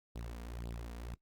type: tone with flanger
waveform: sawtooth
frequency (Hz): 58.27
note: A#1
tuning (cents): 0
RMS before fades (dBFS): -44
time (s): 0.15-1.15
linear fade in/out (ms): 10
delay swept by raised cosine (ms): 0.23 to 4.33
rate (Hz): 1.9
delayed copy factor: +0.8
effects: noise-tail reverb RT60 0.1 s tail -20 dB re dry + Opus 48 kbps